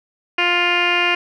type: tone with low-pass filter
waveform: 10% pulse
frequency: 351.1 Hz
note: F4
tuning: 9 cents sharp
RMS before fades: -17 dBFS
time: 0.38-1.15 s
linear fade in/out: 5 ms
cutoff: 2700 Hz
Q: 8.4
effects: none